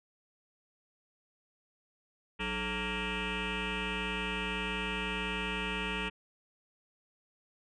sine tone with frequency modulation, 1396.9 Hz, F6, in tune, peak -30 dBFS, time 2.39-6.1 s, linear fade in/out 20 ms, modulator 242 Hz, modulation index 6.4, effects tanh soft clip ceiling -30 dBFS

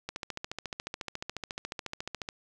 click train, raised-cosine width 0.2 ms, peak -18 dBFS, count 32, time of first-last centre 0.09-2.289 s, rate 14.1 Hz, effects none

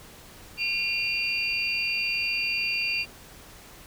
sine tone cluster, 2415 / 2758 / 4647 Hz, D7 / F7 / D8, +48 / -22 / -19 cents, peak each -29 / -28 / -31 dBFS, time 0.57-3.06 s, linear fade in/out 50 ms, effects pink hiss -48 dBFS RMS until 3.86 s

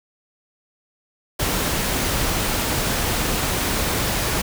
pink noise, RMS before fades -22 dBFS, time 1.39-4.42 s, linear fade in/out 10 ms, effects none

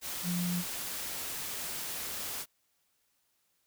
sine tone in noise, 176.4 Hz, F3, 18 cents sharp, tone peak -30 dBFS, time 0.23-0.64 s, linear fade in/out 50 ms, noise white, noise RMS -38 dBFS, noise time 0.01-2.46 s, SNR +5 dB, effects white hiss -75 dBFS RMS until 3.66 s

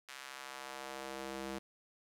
square tone with high-pass filter sweep, 66.9 Hz, C2, 39 cents sharp, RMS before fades -45 dBFS, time 0.08-1.59 s, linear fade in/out 10 ms, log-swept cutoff 1700 to 250 Hz, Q 0.94, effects low-pass 12000 Hz 12 dB/octave + 11-bit

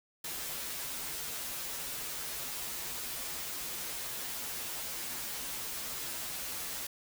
white noise with comb filter, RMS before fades -39 dBFS, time 0.24-6.87 s, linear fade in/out 5 ms, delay 10 ms, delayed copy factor -0.9, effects none

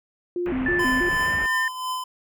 sine tone with vibrato, 301.8 Hz, D4, 47 cents sharp, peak -23 dBFS, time 0.36-1.09 s, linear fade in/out 2 ms, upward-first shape square, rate 3.1 Hz, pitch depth 270 cents each way
pink low-pass noise, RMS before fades -33 dBFS, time 0.46-1.46 s, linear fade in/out 0 ms, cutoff 2700 Hz, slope 48 dB/octave
sine tone with pitch glide, 1760 to 1802.2 Hz, A6 to A6, 0 to +41 cents, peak -21 dBFS, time 0.66-1.68 s, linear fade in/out 2 ms, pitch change +41 cents, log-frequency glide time 1.19-1.35 s
square tone with tremolo, 1019 Hz, C6, 46 cents flat, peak -25 dBFS, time 0.79-2.04 s, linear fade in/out 5 ms, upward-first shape triangle, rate 2.9 Hz, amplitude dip 65%
effects none

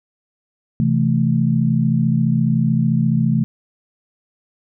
sine chord, A minor, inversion first, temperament equal, 130.81 / 164.81 / 220 Hz, C3 / E3 / A3, 0 / 0 / 0 cents, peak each -18 dBFS, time 0.8-3.44 s, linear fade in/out 0 ms, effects none

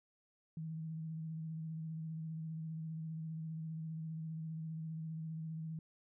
sine tone with vibrato, 160 Hz, D#3, 49 cents sharp, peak -40 dBFS, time 0.57-5.79 s, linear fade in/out 2 ms, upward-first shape sine, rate 15 Hz, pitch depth 26 cents each way, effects none

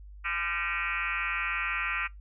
sine tone with frequency modulation, 1901 Hz, A#6, 33 cents sharp, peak -28 dBFS, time 0.24-2.08 s, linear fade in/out 20 ms, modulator 176 Hz, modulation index 4.1, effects noise-tail reverb RT60 0.2 s tail -24 dB re dry + added 50 Hz sine -44 dBFS peak until 2.2 s

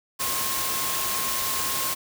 sine tone in noise, 1071 Hz, C6, 40 cents sharp, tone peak -33 dBFS, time 0.19-1.95 s, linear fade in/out 20 ms, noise white, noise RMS -27 dBFS, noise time 0.19-1.95 s, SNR -9 dB, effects none

